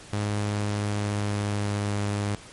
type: tone with pitch glide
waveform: sawtooth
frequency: 103.83 to 102.4 Hz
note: G#2 to G#2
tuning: 0 to -24 cents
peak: -21 dBFS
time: 0.13-2.35 s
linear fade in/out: 0 ms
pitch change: -24 cents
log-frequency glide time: 0.38-2.01 s
effects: pink hiss -46 dBFS RMS until 2.52 s + MP3 48 kbps